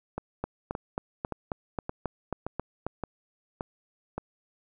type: two click trains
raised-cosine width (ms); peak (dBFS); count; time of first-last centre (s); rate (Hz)
1; -18 / -16; 8 / 10; 0.18-4.18 / 0.44-2.866; 1.75 / 3.71
effects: none